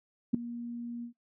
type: tone with ADSR envelope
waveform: sine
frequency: 237.3 Hz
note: A#3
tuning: 31 cents sharp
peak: -18 dBFS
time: 0.33-1.13 s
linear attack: 14 ms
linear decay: 4 ms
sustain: -18 dB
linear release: 98 ms
effects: noise-tail reverb RT60 0.1 s tail -19 dB re dry